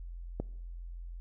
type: click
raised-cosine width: 2 ms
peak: -20 dBFS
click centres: 0.4 s
effects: noise-tail reverb RT60 0.9 s tail -24 dB re dry + added 43 Hz sine -40 dBFS peak until 1.2 s